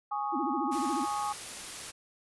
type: chord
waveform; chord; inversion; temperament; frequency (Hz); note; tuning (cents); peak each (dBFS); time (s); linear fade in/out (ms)
sine; Ab suspended fourth; none; equal; 830.6 / 1108.7 / 1244.5; Ab5 / Db6 / Eb6; 0 / 0 / 0; -32 / -36 / -37; 0.11-1.33; 10
type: tone with vibrato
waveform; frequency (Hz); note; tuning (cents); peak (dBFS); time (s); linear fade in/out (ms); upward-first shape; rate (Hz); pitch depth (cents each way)
sine; 293.9; D4; +1; -31; 0.32-1.06; 20; sine; 14; 280
type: noise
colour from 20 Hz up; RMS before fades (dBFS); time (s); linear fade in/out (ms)
white; -41; 0.71-1.92; 20
effects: resampled to 24000 Hz